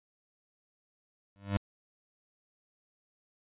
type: tone with exponential growth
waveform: 25% pulse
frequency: 99.7 Hz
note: G2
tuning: 30 cents sharp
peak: -20 dBFS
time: 1.36-1.57 s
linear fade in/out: 0 ms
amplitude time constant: 44 ms
effects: resampled to 8000 Hz